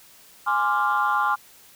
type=chord; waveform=sine; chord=D half-diminished seventh; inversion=second; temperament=equal; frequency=830.6 / 1046.5 / 1174.7 / 1396.9 Hz; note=Ab5 / C6 / D6 / F6; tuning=0 / 0 / 0 / 0 cents; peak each=-24 dBFS; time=0.46-1.36 s; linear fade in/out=20 ms; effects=tanh soft clip ceiling -12 dBFS + white hiss -51 dBFS RMS until 1.75 s